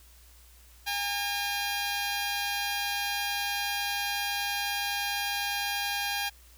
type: tone pair together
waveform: 10% pulse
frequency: 810.2 / 910 Hz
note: G#5 / A#5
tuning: -43 / -42 cents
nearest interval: major second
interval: 201 cents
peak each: -21 / -31 dBFS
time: 0.86-6.3 s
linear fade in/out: 20 ms
effects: added 60 Hz sine -54 dBFS peak until 6.57 s + white hiss -58 dBFS RMS until 6.57 s